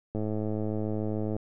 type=click train; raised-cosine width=2 ms; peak=-19 dBFS; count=131; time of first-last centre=0.15-1.365 s; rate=107 Hz; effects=none